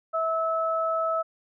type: tone pair together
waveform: sine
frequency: 650 / 1300 Hz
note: E5 / E6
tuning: -24 / -24 cents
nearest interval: octave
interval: 1200 cents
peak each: -26 dBFS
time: 0.13-1.23 s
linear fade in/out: 20 ms
effects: none